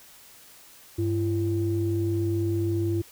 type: tone pair together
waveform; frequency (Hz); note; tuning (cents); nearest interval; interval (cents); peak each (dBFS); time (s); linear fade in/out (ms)
sine; 100 / 338.3; G2 / E4; +35 / +45; octave + major sixth; 2110; -25; 0.98-3.02; 10
effects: tanh soft clip ceiling -15 dBFS + white hiss -51 dBFS RMS until 3.11 s